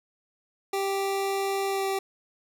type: tone with pitch glide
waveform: 25% pulse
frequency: 392 to 388.6 Hz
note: G4 to G4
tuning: 0 to -15 cents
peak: -22 dBFS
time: 0.73-1.99 s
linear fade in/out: 5 ms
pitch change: -15 cents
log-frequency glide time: 1.68-1.86 s
effects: none

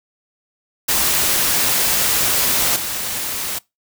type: noise with level steps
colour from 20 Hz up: white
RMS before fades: -17 / -24 dBFS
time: 0.88-3.59 s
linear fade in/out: 10 ms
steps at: 2.76 s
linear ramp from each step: 2 ms
effects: noise-tail reverb RT60 0.2 s tail -23 dB re dry

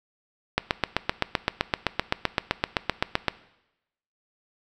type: click train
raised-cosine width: 0.3 ms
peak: -4 dBFS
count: 22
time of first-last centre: 0.58-3.283 s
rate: 7.77 Hz
effects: noise-tail reverb RT60 0.9 s tail -18 dB re dry

